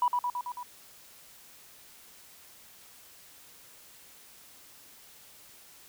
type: tone with echo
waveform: sine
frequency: 979 Hz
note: B5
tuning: 15 cents flat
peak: -21 dBFS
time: 0.02-0.08 s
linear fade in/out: 2 ms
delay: 110 ms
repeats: 5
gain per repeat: -3 dB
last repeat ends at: 0.63 s
effects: tanh soft clip ceiling -17 dBFS + white hiss -54 dBFS RMS until 5.88 s